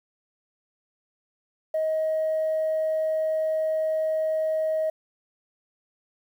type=tone; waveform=sine; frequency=631 Hz; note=D#5; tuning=24 cents sharp; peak=-21 dBFS; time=1.74-4.9 s; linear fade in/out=5 ms; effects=tanh soft clip ceiling -19 dBFS + 9-bit